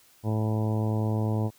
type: harmonic tone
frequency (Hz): 108.6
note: A2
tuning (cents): -22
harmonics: 1 / 2 / 3 / 4 / 5 / 6 / 7 / 8 / 9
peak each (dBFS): -25 / -31 / -35 / -37 / -39 / -41 / -42 / -43 / -44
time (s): 0.23-1.51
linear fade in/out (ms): 50
effects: white hiss -59 dBFS RMS until 1.58 s